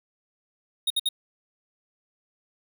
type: tone bursts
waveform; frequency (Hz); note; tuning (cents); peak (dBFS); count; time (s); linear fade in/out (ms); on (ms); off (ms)
square; 3729; A#7; 0; -22; 3; 0.87-1.089; 5; 33; 60
effects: none